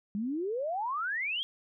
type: exponential sweep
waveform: sine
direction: up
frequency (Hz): 196 to 3322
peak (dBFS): -30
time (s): 0.15-1.43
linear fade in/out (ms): 0
effects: none